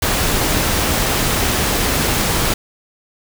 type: noise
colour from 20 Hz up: pink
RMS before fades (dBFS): -17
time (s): 0.02-2.54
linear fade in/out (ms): 5
effects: none